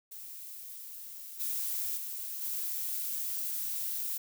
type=noise with level steps; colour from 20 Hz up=violet; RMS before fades=-45 / -34 / -39 / -35 dBFS; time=0.11-4.18 s; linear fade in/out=10 ms; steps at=1.39 / 1.96 / 2.41 s; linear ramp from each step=20 ms; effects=none